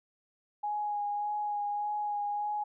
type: tone with vibrato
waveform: sine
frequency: 829 Hz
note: G#5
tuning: 3 cents flat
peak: -30 dBFS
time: 0.63-2.64 s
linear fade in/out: 10 ms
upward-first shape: sine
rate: 1.7 Hz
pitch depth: 16 cents each way
effects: none